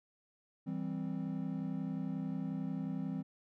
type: chord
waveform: triangle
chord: C major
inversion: first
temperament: equal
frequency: 164.81 / 196 / 261.6 Hz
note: E3 / G3 / C4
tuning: 0 / 0 / 0 cents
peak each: -38 / -38 / -38 dBFS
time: 0.66-3.23 s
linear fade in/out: 20 ms
effects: none